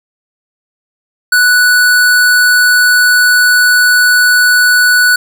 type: tone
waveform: square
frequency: 1480 Hz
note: F#6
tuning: in tune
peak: -6 dBFS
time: 1.32-5.16 s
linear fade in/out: 5 ms
effects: none